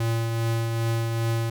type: tone with tremolo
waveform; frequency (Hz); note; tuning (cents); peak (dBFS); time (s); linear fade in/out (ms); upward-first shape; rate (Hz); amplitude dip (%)
square; 114.6; A#2; -29; -22; 0-1.5; 5; triangle; 2.5; 35
effects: none